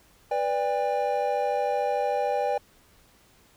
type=chord; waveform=triangle; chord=G major; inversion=first; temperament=equal with one note detuned; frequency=493.9 / 587.3 / 803.2 Hz; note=B4 / D5 / G5; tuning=0 / 0 / +42 cents; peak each=-27 / -26 / -25 dBFS; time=0.31-2.58 s; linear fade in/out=5 ms; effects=pink hiss -59 dBFS RMS until 3.56 s